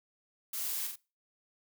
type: noise with echo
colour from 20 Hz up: blue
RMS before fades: -37 dBFS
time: 0.53-0.87 s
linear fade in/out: 5 ms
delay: 44 ms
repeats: 2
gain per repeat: -4 dB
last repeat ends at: 0.958 s
effects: noise-tail reverb RT60 0.3 s tail -22 dB re dry